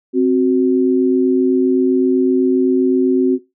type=tone pair together; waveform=sine; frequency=262.2 / 370 Hz; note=C4 / F#4; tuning=+4 / 0 cents; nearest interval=tritone; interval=596 cents; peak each=-13 dBFS; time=0.13-3.39 s; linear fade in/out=50 ms; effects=noise-tail reverb RT60 0.2 s tail -17 dB re dry